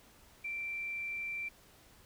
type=tone with frequency modulation; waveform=sine; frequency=2349 Hz; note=D7; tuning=in tune; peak=-36 dBFS; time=0.44-1.49 s; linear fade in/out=10 ms; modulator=43.2 Hz; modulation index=0.21; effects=pink hiss -61 dBFS RMS until 2.05 s